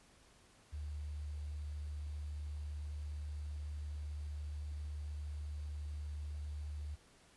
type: tone with quantisation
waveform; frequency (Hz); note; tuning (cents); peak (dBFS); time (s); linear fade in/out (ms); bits
sine; 74.4; D2; +23; -40; 0.72-6.96; 20; 11
effects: pink hiss -65 dBFS RMS until 7.36 s + resampled to 24000 Hz